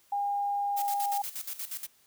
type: tone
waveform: sine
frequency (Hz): 809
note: G#5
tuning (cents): -46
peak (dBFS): -27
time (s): 0.12-1.22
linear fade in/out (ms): 5
type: noise with tremolo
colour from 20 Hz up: blue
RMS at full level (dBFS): -36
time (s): 0.76-1.87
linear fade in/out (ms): 20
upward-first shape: square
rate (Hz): 8.4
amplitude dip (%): 75
effects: white hiss -64 dBFS RMS until 2.06 s